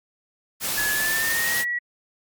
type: noise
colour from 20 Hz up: white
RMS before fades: -26 dBFS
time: 0.6-1.65 s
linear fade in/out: 50 ms
type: tone with pitch glide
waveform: sine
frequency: 1700 to 1930.4 Hz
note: G#6 to B6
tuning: +40 to -40 cents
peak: -23 dBFS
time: 0.77-1.79 s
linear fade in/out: 10 ms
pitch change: +220 cents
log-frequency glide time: 0.91-1.64 s
effects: Opus 48 kbps